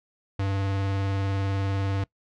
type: tone with vibrato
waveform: square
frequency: 97.8 Hz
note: G2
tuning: 4 cents flat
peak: -25 dBFS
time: 0.39-2.04 s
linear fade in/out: 5 ms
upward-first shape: sine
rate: 20 Hz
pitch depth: 28 cents each way
effects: noise-tail reverb RT60 0.1 s tail -22 dB re dry + low-pass 4000 Hz 12 dB/octave